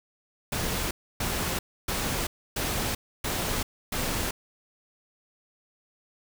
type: noise bursts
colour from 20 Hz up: pink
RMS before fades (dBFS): -29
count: 6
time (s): 0.52-4.31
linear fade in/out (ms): 5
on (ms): 390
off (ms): 290
effects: none